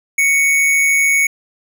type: tone with amplitude modulation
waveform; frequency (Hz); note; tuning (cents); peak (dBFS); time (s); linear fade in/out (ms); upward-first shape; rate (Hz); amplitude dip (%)
square; 2223; C#7; +4; -10; 0.18-1.27; 5; sine; 153; 35
effects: none